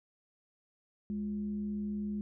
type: tone with frequency modulation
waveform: sine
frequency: 207.7 Hz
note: G#3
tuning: in tune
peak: -33 dBFS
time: 1.1-2.21 s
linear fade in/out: 0 ms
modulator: 143 Hz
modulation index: 0.31
effects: none